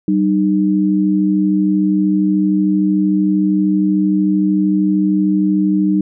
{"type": "tone pair together", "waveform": "sine", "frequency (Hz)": [192.52, 305.6], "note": ["G3", "D#4"], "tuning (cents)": [-31, -31], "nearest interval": "minor sixth", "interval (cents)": 800, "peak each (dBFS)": -14, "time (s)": [0.08, 6.01], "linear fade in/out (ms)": 2, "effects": []}